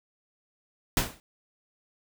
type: noise with exponential decay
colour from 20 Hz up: pink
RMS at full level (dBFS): -21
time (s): 0.97-1.2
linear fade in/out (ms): 1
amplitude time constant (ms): 49
effects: none